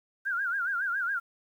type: tone with vibrato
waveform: sine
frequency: 1500 Hz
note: F#6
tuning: 23 cents sharp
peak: -27 dBFS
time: 0.25-1.2 s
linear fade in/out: 20 ms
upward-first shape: sine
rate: 7.2 Hz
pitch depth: 150 cents each way
effects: 10-bit